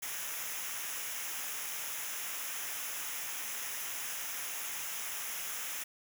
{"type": "noise with comb filter", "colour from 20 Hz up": "white", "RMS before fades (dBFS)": -39, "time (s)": [0.02, 5.84], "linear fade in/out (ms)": 10, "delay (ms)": 0.23, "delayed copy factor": -0.7, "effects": []}